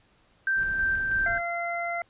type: tone with tremolo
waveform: sine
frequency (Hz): 1566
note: G6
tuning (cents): -2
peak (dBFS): -22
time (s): 0.47-1.38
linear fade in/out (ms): 2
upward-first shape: square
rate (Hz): 3.1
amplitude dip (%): 30
type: noise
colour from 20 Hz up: brown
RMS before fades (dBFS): -40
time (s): 0.55-1.42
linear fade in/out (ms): 50
type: harmonic tone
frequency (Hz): 688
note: F5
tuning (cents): -26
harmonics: 1 / 2 / 3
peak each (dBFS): -30 / -36 / -32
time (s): 1.26-2.02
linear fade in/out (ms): 2
effects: pink hiss -63 dBFS RMS until 2.09 s + resampled to 8000 Hz